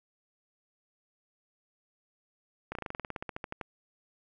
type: slowing click train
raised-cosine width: 0.5 ms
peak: -21 dBFS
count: 17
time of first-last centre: 2.72-3.612 s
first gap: 32 ms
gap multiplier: 1.07
effects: none